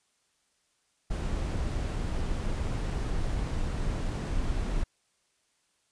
brown noise, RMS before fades -30 dBFS, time 1.1-4.84 s, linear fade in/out 10 ms, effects white hiss -72 dBFS RMS until 5.91 s + resampled to 22050 Hz

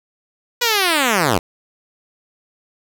5% pulse linear sweep, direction down, 493.9 to 75.6 Hz, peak -3 dBFS, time 0.61-1.39 s, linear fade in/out 10 ms, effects none

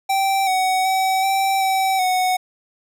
square tone with pitch steps, 778 / 750 / 761 / 776 / 767 / 739 Hz, G5 / F#5 / F#5 / G5 / G5 / F#5, -13 / +23 / +48 / -18 / -38 / -2 cents, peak -17 dBFS, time 0.09-2.37 s, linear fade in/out 10 ms, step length 380 ms, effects none

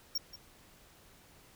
square tone with echo, 5540 Hz, F8, 15 cents flat, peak -31 dBFS, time 0.15-0.18 s, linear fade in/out 5 ms, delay 180 ms, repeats 1, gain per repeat -14 dB, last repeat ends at 0.36 s, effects pink hiss -60 dBFS RMS until 1.55 s

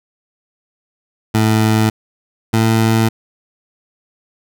20% pulse tone pair in turn, 109.6 / 112.03 Hz, A2 / A2, -6 / +32 cents, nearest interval unison, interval 38 cents, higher second, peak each -6 dBFS, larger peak neither, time 1.34-1.9 / 2.53-3.09 s, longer neither, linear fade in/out 10 ms, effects none

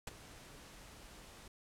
pink noise with ADSR envelope, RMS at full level -40 dBFS, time 0.07-1.48 s, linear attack 4 ms, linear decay 20 ms, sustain -15 dB, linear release 4 ms, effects low-pass 11000 Hz 12 dB/octave

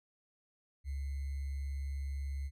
sine tone with sample-and-hold, 69.1 Hz, C#2, 5 cents flat, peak -35 dBFS, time 0.84-2.51 s, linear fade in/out 50 ms, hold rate 2100 Hz, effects resampled to 32000 Hz

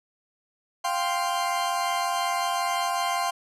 40% pulse chord, F suspended second, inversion none, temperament equal, 698.5 / 784 / 1046.5 Hz, F5 / G5 / C6, 0 / 0 / 0 cents, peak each -28 / -29 / -27 dBFS, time 0.84-3.31 s, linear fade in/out 10 ms, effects low-pass 12000 Hz 12 dB/octave

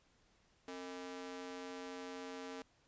sawtooth ring-modulated tone, 360.9 Hz, F#4, 43 cents flat, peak -38 dBFS, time 0.68-2.62 s, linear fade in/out 2 ms, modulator 93.2 Hz, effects pink hiss -72 dBFS RMS until 2.87 s + resampled to 16000 Hz

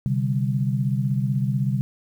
sine chord, C suspended second, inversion none, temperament equal, 130.81 / 146.83 / 196 Hz, C3 / D3 / G3, 0 / 0 / 0 cents, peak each -22 / -26 / -26 dBFS, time 0.06-1.81 s, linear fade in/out 0 ms, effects 9-bit

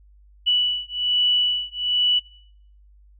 sine beating tone pair, 2956 / 2957.2 Hz, F#7 / F#7, -2 / -2 cents, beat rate 1.2 Hz, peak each -21 dBFS, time 0.46-2.2 s, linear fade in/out 20 ms, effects noise-tail reverb RT60 0.7 s tail -24 dB re dry + added 50 Hz sine -49 dBFS peak until 3.19 s

